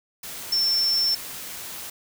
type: tone in noise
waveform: sine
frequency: 5390 Hz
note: E8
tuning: 38 cents sharp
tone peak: -19 dBFS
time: 0.52-1.15 s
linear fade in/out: 5 ms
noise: white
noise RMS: -36 dBFS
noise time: 0.23-1.9 s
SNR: +14 dB
effects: none